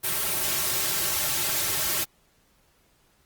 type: noise with comb filter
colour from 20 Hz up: white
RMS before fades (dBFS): -26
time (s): 0.03-2.05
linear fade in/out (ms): 20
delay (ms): 4.1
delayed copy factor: -0.9
effects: pink hiss -64 dBFS RMS until 3.25 s + Opus 32 kbps